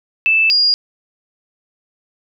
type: tone pair in turn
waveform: sine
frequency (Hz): 2637 / 4842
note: E7 / D#8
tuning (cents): 0 / -48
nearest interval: major seventh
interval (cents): 1052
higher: second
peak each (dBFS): -10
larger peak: neither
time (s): 0.26-0.5 / 0.5-0.74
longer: neither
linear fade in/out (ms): 0
effects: none